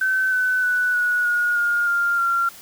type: tone with pitch steps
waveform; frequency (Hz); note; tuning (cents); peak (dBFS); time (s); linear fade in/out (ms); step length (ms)
sine; 1531 / 1508.2 / 1485.7 / 1463.6 / 1441.7 / 1420.2 / 1399.1 / 1378.2; G6 / F#6 / F#6 / F#6 / F#6 / F6 / F6 / F6; -41 / +33 / +7 / -19 / -45 / +29 / +3 / -23; -17; 0.01-2.49; 5; 310
effects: white hiss -43 dBFS RMS until 2.61 s